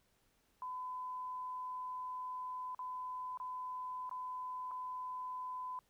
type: tone with dropouts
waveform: sine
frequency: 1009 Hz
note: B5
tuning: 37 cents sharp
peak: -40 dBFS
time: 0.62-5.79 s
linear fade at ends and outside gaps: 1 ms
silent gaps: 2.748-2.791 / 3.374-3.4 / 4.094-4.112 / 4.711-4.715 s
effects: pink hiss -75 dBFS RMS until 5.89 s